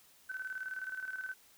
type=tone with tremolo; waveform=sine; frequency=1524 Hz; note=G6; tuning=49 cents flat; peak=-36 dBFS; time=0.29-1.34 s; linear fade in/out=10 ms; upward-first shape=square; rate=19 Hz; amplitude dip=60%; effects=white hiss -63 dBFS RMS until 1.57 s